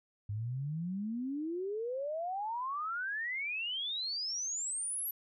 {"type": "exponential sweep", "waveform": "sine", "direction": "up", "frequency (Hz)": [99.7, 11950], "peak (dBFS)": -34, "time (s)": [0.29, 5.11], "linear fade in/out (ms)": 5, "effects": []}